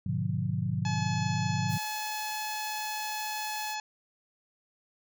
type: chord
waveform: sine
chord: G# diminished seventh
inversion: none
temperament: just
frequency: 103.83 / 124.59 / 149.51 / 179.41 Hz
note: G#2 / B2 / D3 / F3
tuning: 0 / +16 / +31 / +47 cents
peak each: -33 dBFS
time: 0.06-1.78 s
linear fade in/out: 5 ms
type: harmonic tone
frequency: 855 Hz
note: A5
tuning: 50 cents flat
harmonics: 1 / 2 / 3 / 4 / 5 / 6 / 7 / 8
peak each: -35 / -41 / -41 / -46 / -43 / -47 / -47 / -46 dBFS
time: 0.85-3.8 s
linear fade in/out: 2 ms
type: noise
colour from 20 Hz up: blue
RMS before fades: -43 dBFS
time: 1.68-3.76 s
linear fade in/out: 50 ms
effects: none